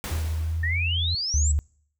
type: noise with exponential decay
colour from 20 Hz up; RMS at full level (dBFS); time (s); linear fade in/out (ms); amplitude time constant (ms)
pink; -32; 0.04-1.1; 0; 230
type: tone with pitch glide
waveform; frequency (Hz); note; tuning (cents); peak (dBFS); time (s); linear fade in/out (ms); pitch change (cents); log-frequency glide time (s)
sine; 79.5 to 84.72; D#2 to E2; +38 to +48; -24; 0.11-1.15; 5; +110; 0.42-0.76
type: exponential sweep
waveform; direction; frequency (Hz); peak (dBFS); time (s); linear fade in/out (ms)
sine; up; 1801 to 7902; -25; 0.63-1.52; 5
type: tone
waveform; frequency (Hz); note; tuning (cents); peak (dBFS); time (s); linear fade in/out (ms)
sine; 73.8; D2; +9; -19; 1.34-1.59; 0
effects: noise-tail reverb RT60 0.6 s tail -26 dB re dry

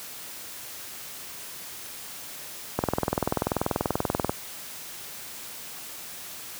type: click train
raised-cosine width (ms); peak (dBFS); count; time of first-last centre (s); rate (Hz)
1; -9; 32; 2.79-4.295; 20.6
effects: white hiss -40 dBFS RMS until 6.59 s + high-pass 60 Hz 12 dB/octave

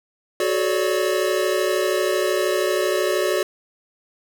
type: chord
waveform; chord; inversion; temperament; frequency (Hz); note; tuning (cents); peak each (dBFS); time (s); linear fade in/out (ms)
square; D major seventh; first; equal with one note detuned; 370 / 430.2 / 554.4 / 587.3; F#4 / A4 / C#5 / D5; 0 / -39 / 0 / 0; -23 / -26 / -28 / -25; 0.4-3.43; 2
effects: none

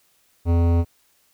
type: tone with hard clipping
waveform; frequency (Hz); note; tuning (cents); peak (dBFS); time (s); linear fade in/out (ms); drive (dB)
sine; 84.9; F2; -48; -17; 0.45-0.85; 50; 16
effects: white hiss -62 dBFS RMS until 1.33 s

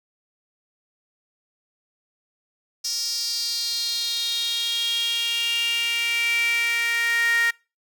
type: tone with high-pass filter sweep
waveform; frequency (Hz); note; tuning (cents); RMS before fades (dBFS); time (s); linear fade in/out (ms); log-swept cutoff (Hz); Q
sawtooth; 466.2; A#4; 0; -24; 2.84-7.51; 10; 5300 to 1800; 6.9
effects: noise-tail reverb RT60 0.3 s tail -24 dB re dry

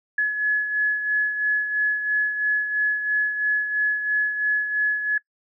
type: beating tone pair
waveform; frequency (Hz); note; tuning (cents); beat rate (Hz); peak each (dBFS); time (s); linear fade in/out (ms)
sine; 1699 / 1702; G#6 / G#6; +39 / +42; 3; -20 / -28; 0.18-5.18; 5
effects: noise-tail reverb RT60 0.1 s tail -24 dB re dry

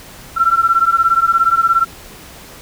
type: beating tone pair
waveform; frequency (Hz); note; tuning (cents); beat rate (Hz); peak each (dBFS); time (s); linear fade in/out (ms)
sine; 1344 / 1361; E6 / F6; +33 / -45; 17; -13; 0.36-1.85; 20
effects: pink hiss -37 dBFS RMS until 2.61 s

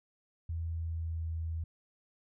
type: tone with pitch glide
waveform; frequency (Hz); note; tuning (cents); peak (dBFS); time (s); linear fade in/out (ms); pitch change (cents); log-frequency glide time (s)
sine; 82.7 to 81.51; E2 to E2; +6 to -19; -33; 0.49-1.64; 5; -25; 0.62-1.27
effects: none

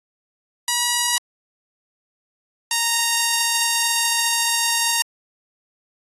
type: tone pair in turn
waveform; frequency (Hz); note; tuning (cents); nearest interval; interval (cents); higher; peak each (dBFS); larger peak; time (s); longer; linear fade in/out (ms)
5% pulse; 964 / 928.3; B5 / A#5; -42 / -7; minor second; 65; first; -6; neither; 0.68-1.18 / 2.71-5.02; second; 2
effects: AAC 32 kbps

